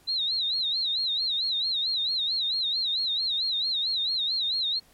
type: tone with vibrato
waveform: sine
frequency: 3951 Hz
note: B7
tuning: in tune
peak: -24 dBFS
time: 0.07-4.8 s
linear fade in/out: 20 ms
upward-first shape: sine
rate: 4.5 Hz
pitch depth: 140 cents each way
effects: pink hiss -59 dBFS RMS until 4.93 s + MP3 64 kbps